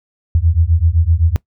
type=beating tone pair; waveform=sine; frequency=79.1 / 86.9 Hz; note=D#2 / F2; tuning=+29 / -8 cents; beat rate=7.8 Hz; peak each=-13 dBFS; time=0.35-1.36 s; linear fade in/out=0 ms; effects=noise-tail reverb RT60 0.1 s tail -21 dB re dry